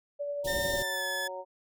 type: tone with tremolo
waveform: sine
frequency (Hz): 576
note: D5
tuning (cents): -34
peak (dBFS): -30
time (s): 0.19-0.84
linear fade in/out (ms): 20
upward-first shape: triangle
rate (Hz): 11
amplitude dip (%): 30
type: harmonic tone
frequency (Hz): 184.9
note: F#3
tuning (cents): -1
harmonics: 2 / 3 / 4 / 5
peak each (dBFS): -46 / -38 / -46 / -41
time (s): 0.43-1.45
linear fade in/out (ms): 50
type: band-stop noise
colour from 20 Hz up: pink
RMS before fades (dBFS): -38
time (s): 0.44-0.83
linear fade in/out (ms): 10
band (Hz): 550 to 3100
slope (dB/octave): 48
type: tone with pitch glide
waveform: sawtooth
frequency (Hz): 1810 to 1717.3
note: A6 to A6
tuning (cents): +48 to -43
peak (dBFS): -28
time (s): 0.47-1.28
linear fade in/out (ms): 10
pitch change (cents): -91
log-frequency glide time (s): 0.72-1.05
effects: none